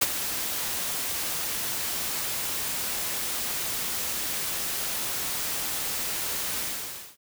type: noise with ADSR envelope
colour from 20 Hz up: white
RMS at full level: -20 dBFS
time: 0.01-7.17 s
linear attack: 11 ms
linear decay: 35 ms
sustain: -10 dB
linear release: 570 ms
effects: none